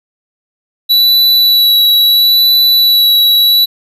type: tone with vibrato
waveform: square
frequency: 3939 Hz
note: B7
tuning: 5 cents flat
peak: -6 dBFS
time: 0.89-3.66 s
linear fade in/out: 20 ms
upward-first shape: sine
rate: 0.74 Hz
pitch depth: 14 cents each way
effects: none